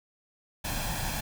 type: noise with comb filter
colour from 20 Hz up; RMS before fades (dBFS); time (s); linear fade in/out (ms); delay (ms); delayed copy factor
pink; -32; 0.64-1.21; 10; 1.2; +0.65
effects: none